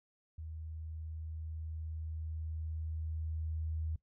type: tone with level ramp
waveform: sine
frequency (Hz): 79.4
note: D#2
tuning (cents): +36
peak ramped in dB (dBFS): -42 to -34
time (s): 0.38-3.96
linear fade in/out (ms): 5
effects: noise-tail reverb RT60 0.1 s tail -19 dB re dry